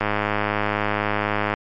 click train, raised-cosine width 0.5 ms, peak -6 dBFS, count 160, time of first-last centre 0.01-1.539 s, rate 104 Hz, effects MP3 48 kbps

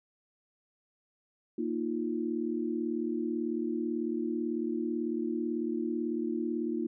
sine chord, Bb suspended fourth, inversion none, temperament equal, 233.1 / 311.1 / 349.2 Hz, Bb3 / Eb4 / F4, 0 / 0 / 0 cents, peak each -34 dBFS, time 1.58-6.87 s, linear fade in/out 5 ms, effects none

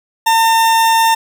40% pulse tone, 905 Hz, A5, 48 cents sharp, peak -8 dBFS, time 0.26-1.15 s, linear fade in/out 10 ms, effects none

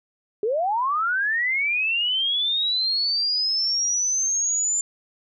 sine linear sweep, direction up, 397.9 to 7180 Hz, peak -20 dBFS, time 0.43-4.81 s, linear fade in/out 2 ms, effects none

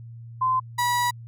sine / 35% pulse tone pair in turn, 1031 / 971.1 Hz, C6 / B5, -26 / -29 cents, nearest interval minor second, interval 103 cents, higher first, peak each -19 / -19 dBFS, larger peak neither, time 0.41-0.6 / 0.78-1.11 s, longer second, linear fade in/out 10 ms, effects added 116 Hz sine -38 dBFS peak until 1.27 s

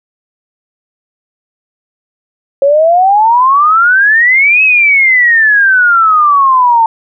sine exponential two-way sweep, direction up then down, 544 to 2590 to 892 Hz, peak -4 dBFS, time 2.62-6.86 s, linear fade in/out 2 ms, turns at 4.63 s, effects none

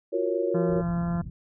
sine chord, Gb major seventh, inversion third, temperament equal with one note detuned, 345.4 / 370 / 466.2 / 554.4 Hz, F4 / Gb4 / Bb4 / Db5, -19 / 0 / 0 / 0 cents, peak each -29 dBFS, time 0.12-0.82 s, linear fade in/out 20 ms
harmonic tone, 171.5 Hz, F3, 31 cents flat, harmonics 1 / 2 / 3 / 4 / 5 / 6 / 7 / 8 / 9 / 10, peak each -25 / -42 / -47 / -38 / -49 / -43 / -49 / -44 / -54 / -52 dBFS, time 0.54-1.22 s, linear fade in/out 10 ms
white low-pass noise, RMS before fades -38 dBFS, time 0.68-1.3 s, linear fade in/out 5 ms, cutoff 170 Hz, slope 24 dB/octave
effects none

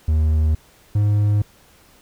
triangle tone pair in turn, 77.78 / 103.82 Hz, D#2 / G#2, 0 / 0 cents, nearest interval perfect fourth, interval 500 cents, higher second, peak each -12 dBFS, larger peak neither, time 0.08-0.55 / 0.95-1.42 s, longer neither, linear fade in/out 5 ms, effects pink hiss -52 dBFS RMS until 2.01 s

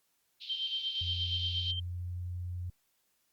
white band-pass noise, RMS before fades -44 dBFS, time 0.4-1.72 s, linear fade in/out 20 ms, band 3000 to 4200 Hz, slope 48 dB/octave
sine tone with tremolo, 3136 Hz, G7, in tune, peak -30 dBFS, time 0.49-1.8 s, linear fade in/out 10 ms, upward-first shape sine, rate 8.5 Hz, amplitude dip 60%
sine tone with pitch glide, 87.31 to 88.94 Hz, F2 to F2, 0 to +32 cents, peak -35 dBFS, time 1.01-2.7 s, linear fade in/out 5 ms, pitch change +32 cents, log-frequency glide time 1.15-2.2 s
effects white hiss -75 dBFS RMS until 3.32 s + Opus 48 kbps

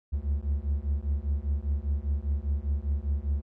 triangle beating tone pair, 69.2 / 74.2 Hz, C#2 / D2, -2 / +18 cents, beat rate 5 Hz, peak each -27 dBFS, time 0.12-3.42 s, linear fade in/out 20 ms, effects none

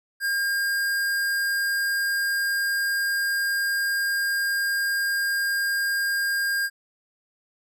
square tone, 1611 Hz, G6, 47 cents sharp, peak -23 dBFS, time 0.2-6.7 s, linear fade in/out 50 ms, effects none

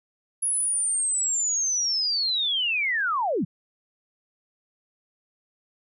sine linear sweep, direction down, 10548 to 131.1 Hz, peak -22 dBFS, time 0.42-3.45 s, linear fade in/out 10 ms, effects none

